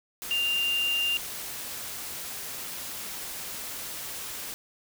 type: tone in noise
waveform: sine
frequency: 2794 Hz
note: F7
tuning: in tune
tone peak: -24 dBFS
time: 0.31-1.17 s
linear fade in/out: 0 ms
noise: white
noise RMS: -37 dBFS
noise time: 0.22-4.54 s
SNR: +10 dB
effects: none